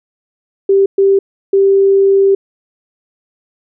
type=tone bursts at uneven times; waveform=sine; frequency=392 Hz; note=G4; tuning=in tune; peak=-6 dBFS; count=3; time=0.69-0.86 / 0.98-1.19 / 1.53-2.35 s; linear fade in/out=5 ms; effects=none